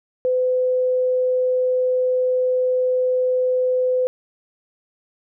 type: tone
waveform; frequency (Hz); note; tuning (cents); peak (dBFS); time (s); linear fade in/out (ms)
sine; 507; B4; +45; -16; 0.25-4.07; 0
effects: none

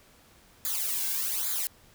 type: noise with flanger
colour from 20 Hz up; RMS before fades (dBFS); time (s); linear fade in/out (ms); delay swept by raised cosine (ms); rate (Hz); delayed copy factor
blue; -30; 0.65-1.67; 0; 0.35 to 1.65; 1.2; -0.8
effects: pink hiss -58 dBFS RMS until 1.94 s

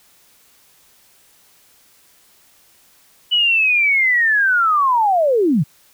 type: linear sweep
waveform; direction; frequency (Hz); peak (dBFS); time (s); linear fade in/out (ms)
sine; down; 2974 to 123.9; -12; 3.31-5.64; 20
effects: white hiss -53 dBFS RMS until 5.93 s

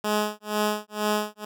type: tone with tremolo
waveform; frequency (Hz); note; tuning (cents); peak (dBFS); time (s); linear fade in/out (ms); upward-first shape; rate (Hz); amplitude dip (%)
10% pulse; 210.8; G#3; +26; -13; 0.04-1.45; 5; sine; 2.1; 100
effects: none

